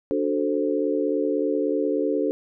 sine chord, D dominant seventh, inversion none, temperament equal, 293.7 / 370 / 440 / 523.3 Hz, D4 / F#4 / A4 / C5, 0 / 0 / 0 / 0 cents, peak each -25 / -28 / -25 / -28 dBFS, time 0.11-2.31 s, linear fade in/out 0 ms, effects none

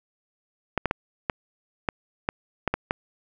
clicks, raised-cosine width 0.5 ms, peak -8 dBFS, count 9, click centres 0.777 / 0.857 / 0.911 / 1.298 / 1.888 / 2.289 / 2.677 / 2.74 / 2.909 s, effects none

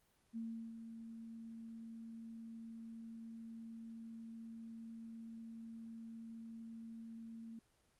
sine tone with ADSR envelope, 227.1 Hz, A#3, 45 cents flat, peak -40 dBFS, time 0.33-7.59 s, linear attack 36 ms, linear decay 360 ms, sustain -8 dB, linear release 3 ms, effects pink hiss -75 dBFS RMS until 7.99 s + Opus 24 kbps

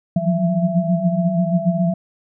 sine tone cluster, 162.4 / 172.3 / 178.8 / 186.7 / 667 Hz, E3 / F3 / F3 / F#3 / E5, -26 / -23 / +41 / +16 / +20 cents, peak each -27 / -20 / -20 / -23 / -23 dBFS, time 0.16-1.94 s, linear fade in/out 5 ms, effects none

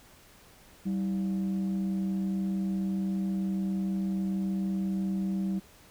sine tone pair together, 192.9 / 322.7 Hz, G3 / E4, -28 / -37 cents, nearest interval major sixth, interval 891 cents, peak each -26 / -36 dBFS, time 0.85-5.6 s, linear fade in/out 20 ms, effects tanh soft clip ceiling -24 dBFS + pink hiss -56 dBFS RMS until 5.9 s

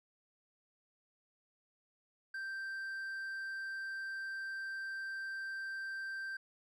sine tone with hard clipping, 1568 Hz, G6, in tune, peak -40 dBFS, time 2.34-6.37 s, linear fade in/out 5 ms, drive 3 dB, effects none

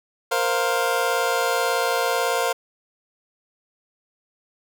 25% pulse chord, Bb suspended second, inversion none, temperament just, 466.2 / 524.4 / 699.2 Hz, Bb4 / C5 / F5, 0 / +4 / +2 cents, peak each -21 dBFS, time 0.31-2.53 s, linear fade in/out 10 ms, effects none

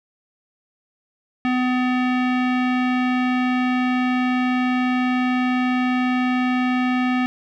square tone with low-pass filter, 251.9 Hz, B3, 34 cents sharp, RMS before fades -20 dBFS, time 1.45-7.26 s, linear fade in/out 0 ms, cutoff 2400 Hz, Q 2, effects none

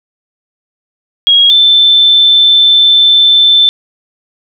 sine tone pair in turn, 3292 / 3537 Hz, G#7 / A7, -16 / +8 cents, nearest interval minor second, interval 124 cents, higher second, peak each -3 dBFS, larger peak neither, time 1.27-1.5 / 1.5-3.69 s, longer second, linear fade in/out 0 ms, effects none

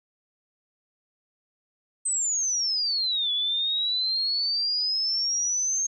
sine exponential two-way sweep, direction down then up, 8280 to 3398 to 6460 Hz, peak -23 dBFS, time 2.05-5.87 s, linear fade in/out 10 ms, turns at 3.32 s, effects none

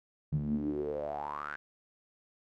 sawtooth tone with band-pass filter sweep, 73.42 Hz, D2, in tune, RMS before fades -35 dBFS, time 0.32-1.56 s, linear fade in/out 0 ms, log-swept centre 150 to 1600 Hz, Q 9.4, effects none

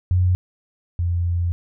sine tone pair in turn, 90.7 / 86.69 Hz, F#2 / F2, -34 / -12 cents, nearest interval minor second, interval 78 cents, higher first, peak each -14 / -18 dBFS, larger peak first, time 0.11-0.35 / 0.99-1.52 s, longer second, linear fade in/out 0 ms, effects none

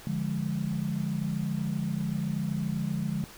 sine chord, D diminished, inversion none, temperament equal, 146.83 / 174.61 / 207.7 Hz, D3 / F3 / Ab3, 0 / 0 / 0 cents, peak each -32 dBFS, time 0.07-3.24 s, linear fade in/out 0 ms, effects pink hiss -48 dBFS RMS until 3.37 s

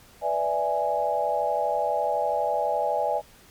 sine chord, E dominant seventh, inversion second, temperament equal, 493.9 / 587.3 / 659.3 / 830.6 Hz, B4 / D5 / E5 / G#5, 0 / 0 / 0 / 0 cents, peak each -31 / -27 / -28 / -26 dBFS, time 0.21-3.22 s, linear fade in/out 50 ms, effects pink hiss -53 dBFS RMS until 3.5 s + MP3 96 kbps

